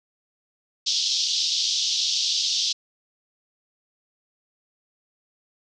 white band-pass noise, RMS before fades -24 dBFS, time 0.86-2.73 s, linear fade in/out 10 ms, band 3200 to 5800 Hz, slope 48 dB/octave, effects none

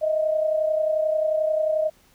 sine tone pair together, 622.3 / 653.6 Hz, D#5 / E5, 0 / -15 cents, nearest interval minor second, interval 85 cents, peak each -20 / -28 dBFS, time 0.01-1.9 s, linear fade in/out 20 ms, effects pink hiss -58 dBFS RMS until 2.14 s

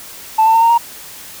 sine tone with pitch steps, 880 / 893.8 / 907.9 / 922.2 / 936.6 Hz, A5 / A5 / A#5 / A#5 / A#5, 0 / +27 / -46 / -19 / +8 cents, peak -6 dBFS, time 0.38-0.78 s, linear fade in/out 10 ms, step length 80 ms, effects tanh soft clip ceiling -4 dBFS + white hiss -34 dBFS RMS until 1.4 s

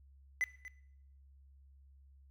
triangle tone with echo, 2009 Hz, B6, 29 cents sharp, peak -28 dBFS, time 0.41-0.44 s, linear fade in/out 0 ms, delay 240 ms, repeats 1, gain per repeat -15 dB, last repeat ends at 0.68 s, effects noise-tail reverb RT60 0.7 s tail -18 dB re dry + added 68 Hz sine -58 dBFS peak until 2.3 s

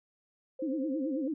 sine tone with tremolo, 523.3 Hz, C5, in tune, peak -35 dBFS, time 0.59-1.28 s, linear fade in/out 5 ms, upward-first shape sine, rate 9.3 Hz, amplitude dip 60%
sine tone with vibrato, 291.6 Hz, D4, 12 cents flat, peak -30 dBFS, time 0.62-1.34 s, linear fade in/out 5 ms, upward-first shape sine, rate 9.2 Hz, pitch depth 200 cents each way
effects none

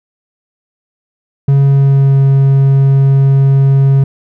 triangle tone with pitch glide, 138.59 to 136.68 Hz, C#3 to C#3, 0 to -24 cents, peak -3 dBFS, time 1.48-4.04 s, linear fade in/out 5 ms, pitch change -24 cents, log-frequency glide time 1.64-2.2 s, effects none

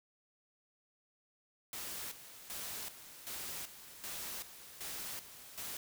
white noise with tremolo, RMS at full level -43 dBFS, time 1.73-5.77 s, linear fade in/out 2 ms, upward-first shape square, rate 1.3 Hz, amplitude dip 70%, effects none

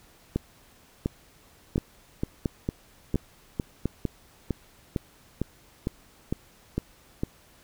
two click trains, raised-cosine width 3 ms, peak -13 / -12 dBFS, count 13 / 6, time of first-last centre 1.78-7.235 / 0.36-3.857 s, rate 2.2 / 1.43 Hz, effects pink hiss -57 dBFS RMS until 7.63 s

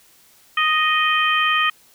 harmonic tone, 622.3 Hz, D#5, in tune, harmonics 2 / 3 / 4 / 5, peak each -19 / -21 / -22 / -23 dBFS, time 0.57-1.7 s, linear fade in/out 5 ms, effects white hiss -53 dBFS RMS until 1.94 s

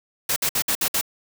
white noise bursts, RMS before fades -22 dBFS, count 6, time 0.29-1.012 s, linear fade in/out 5 ms, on 72 ms, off 58 ms, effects none

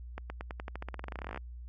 accelerating click train, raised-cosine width 0.5 ms, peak -24 dBFS, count 25, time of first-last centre 0.18-1.375 s, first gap 120 ms, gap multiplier 0.91, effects added 60 Hz sine -42 dBFS peak until 1.68 s + AAC 64 kbps

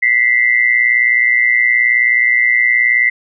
sine tone pair together, 1964 / 2083 Hz, B6 / C7, -10 / -8 cents, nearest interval minor second, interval 102 cents, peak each -12 dBFS, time 0.02-3.1 s, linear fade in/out 10 ms, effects none

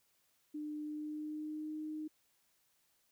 sine tone with pitch glide, 300.7 to 308.3 Hz, D4 to D#4, +41 to -16 cents, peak -39 dBFS, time 0.54-2.08 s, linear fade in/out 10 ms, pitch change +43 cents, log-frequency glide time 0.81-1.77 s, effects white hiss -75 dBFS RMS until 3.11 s

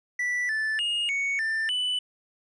triangle tone with pitch steps, 1966 / 1753 / 2853 / 2225 / 1783 / 2985 Hz, B6 / A6 / F7 / C#7 / A6 / F#7, -8 / -7 / +36 / +6 / +22 / +15 cents, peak -23 dBFS, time 0.19-1.99 s, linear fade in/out 5 ms, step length 300 ms, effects resampled to 22050 Hz

